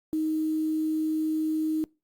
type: tone with quantisation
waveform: sine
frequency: 313.2 Hz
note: D#4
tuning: 11 cents sharp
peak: -24 dBFS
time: 0.13-1.84 s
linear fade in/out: 0 ms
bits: 8
effects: noise-tail reverb RT60 0.3 s tail -26 dB re dry + Opus 48 kbps